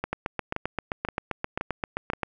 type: two click trains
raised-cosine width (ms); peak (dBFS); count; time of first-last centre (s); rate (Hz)
0.5; -13 / -12; 5 / 17; 0.04-2.134 / 0.13-2.232; 1.91 / 7.61
effects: none